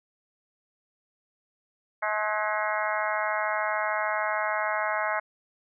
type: harmonic tone with a mistuned harmonic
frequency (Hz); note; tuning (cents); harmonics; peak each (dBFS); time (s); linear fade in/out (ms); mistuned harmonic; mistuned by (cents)
213.2; G#3; +46; 3 / 4 / 5 / 6 / 7 / 8 / 9 / 10; -31 / -32 / -33 / -34 / -34 / -35 / -36 / -36; 2.02-5.2; 10; 8; -55
effects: none